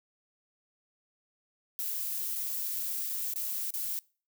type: noise with dropouts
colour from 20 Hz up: violet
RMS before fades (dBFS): -34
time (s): 1.79-3.99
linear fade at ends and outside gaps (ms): 0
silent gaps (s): 2.353-2.357 / 3.093-3.097 / 3.337-3.359 / 3.705-3.739
effects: noise-tail reverb RT60 0.4 s tail -25 dB re dry